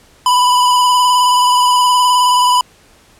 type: tone with vibrato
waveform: square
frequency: 993 Hz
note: B5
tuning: 9 cents sharp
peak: -9 dBFS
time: 0.26-2.61 s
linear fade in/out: 2 ms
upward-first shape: square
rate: 19 Hz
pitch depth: 20 cents each way
effects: pink hiss -47 dBFS RMS until 3.19 s + low-pass 11000 Hz 12 dB/octave